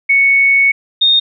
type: tone pair in turn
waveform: sine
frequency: 2217 / 3684 Hz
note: C#7 / A#7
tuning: 0 / -21 cents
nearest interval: major sixth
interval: 879 cents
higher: second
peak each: -7 dBFS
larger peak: neither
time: 0.09-0.72 / 1.01-1.2 s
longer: first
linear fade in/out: 10 ms
effects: none